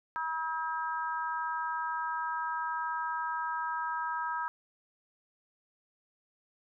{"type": "harmonic tone", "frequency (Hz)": 320.7, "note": "E4", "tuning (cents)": -48, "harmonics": [3, 4, 5], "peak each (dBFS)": [-34, -36, -38], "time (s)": [0.16, 4.48], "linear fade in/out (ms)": 0, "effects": []}